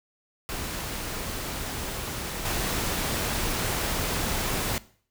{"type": "noise with level steps", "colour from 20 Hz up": "pink", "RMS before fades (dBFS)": [-33, -28], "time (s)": [0.49, 4.78], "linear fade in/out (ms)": 0, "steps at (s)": 2.45, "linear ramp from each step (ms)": 5, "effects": ["noise-tail reverb RT60 0.5 s tail -19 dB re dry"]}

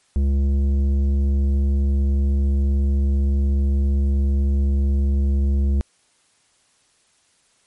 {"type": "tone with tanh clipping", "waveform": "sine", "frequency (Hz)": 69.3, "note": "C#2", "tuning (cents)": 0, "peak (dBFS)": -17, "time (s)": [0.16, 5.81], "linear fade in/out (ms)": 0, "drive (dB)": 10, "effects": ["white hiss -61 dBFS RMS until 7.66 s", "MP3 48 kbps"]}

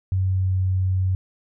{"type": "tone with pitch glide", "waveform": "sine", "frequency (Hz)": [94.2, 93.5], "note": ["F#2", "F#2"], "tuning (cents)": [32, 19], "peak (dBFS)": -18, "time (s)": [0.12, 1.15], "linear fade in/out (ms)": 0, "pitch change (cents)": -13, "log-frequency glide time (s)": [0.25, 0.56], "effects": []}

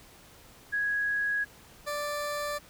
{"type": "tone pair in turn", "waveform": ["sine", "20% pulse"], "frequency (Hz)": [1661.2, 587.3], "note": ["G#6", "D5"], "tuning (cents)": [0, 0], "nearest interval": "octave + tritone", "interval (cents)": 1800, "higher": "first", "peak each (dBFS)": -26, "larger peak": "neither", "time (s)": [[0.72, 1.45], [1.86, 2.59]], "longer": "neither", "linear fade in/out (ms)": 20, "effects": ["pink hiss -54 dBFS RMS until 2.69 s"]}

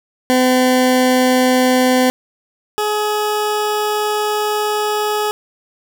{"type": "tone pair in turn", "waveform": "20% pulse", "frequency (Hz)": [254.5, 421.9], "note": ["C4", "G#4"], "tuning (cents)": [-48, 27], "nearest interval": "major sixth", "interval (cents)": 875, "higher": "second", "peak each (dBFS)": [-6, -11], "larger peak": "first", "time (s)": [[0.3, 2.1], [2.78, 5.31]], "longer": "second", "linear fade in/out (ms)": 0, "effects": []}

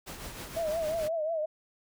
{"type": "noise with tremolo", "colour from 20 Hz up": "pink", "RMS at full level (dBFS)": -40, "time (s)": [0.06, 1.09], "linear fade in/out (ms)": 20, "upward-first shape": "triangle", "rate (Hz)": 6.4, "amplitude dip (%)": 50}
{"type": "tone with vibrato", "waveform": "sine", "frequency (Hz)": 639, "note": "D#5", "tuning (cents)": 46, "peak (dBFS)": -28, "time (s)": [0.56, 1.46], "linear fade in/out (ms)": 10, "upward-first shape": "triangle", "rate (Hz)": 5.6, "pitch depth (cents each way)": 110}
{"effects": []}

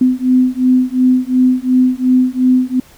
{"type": "beating tone pair", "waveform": "sine", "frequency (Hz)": [253.2, 256], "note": ["B3", "C4"], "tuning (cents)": [43, -38], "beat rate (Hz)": 2.8, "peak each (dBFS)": -12, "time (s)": [0.01, 2.8], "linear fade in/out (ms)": 5, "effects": ["pink hiss -44 dBFS RMS until 2.97 s"]}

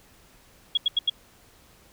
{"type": "tone bursts", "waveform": "sine", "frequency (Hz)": 3322, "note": "G#7", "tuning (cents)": 0, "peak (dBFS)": -18, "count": 4, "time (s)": [0.75, 1.098], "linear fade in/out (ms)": 5, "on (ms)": 24, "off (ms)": 84, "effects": ["pink hiss -56 dBFS RMS until 1.92 s"]}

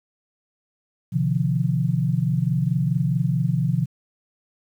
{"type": "tone cluster", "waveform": "sine", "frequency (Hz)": [126.6, 147.2, 171.6], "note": ["B2", "D3", "F3"], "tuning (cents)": [43, 4, -30], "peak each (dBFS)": -23, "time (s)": [1.12, 3.86], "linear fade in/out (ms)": 20, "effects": ["9-bit"]}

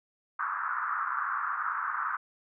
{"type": "band-pass noise", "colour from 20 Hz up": "pink", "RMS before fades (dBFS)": -32, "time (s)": [0.39, 2.17], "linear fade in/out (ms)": 5, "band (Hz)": [1100, 1500], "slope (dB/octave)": 48, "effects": []}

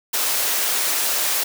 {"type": "high-pass noise", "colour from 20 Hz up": "white", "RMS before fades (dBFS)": -21, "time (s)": [0.13, 1.44], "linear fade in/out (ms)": 10, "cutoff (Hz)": 400, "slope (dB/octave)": 12, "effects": []}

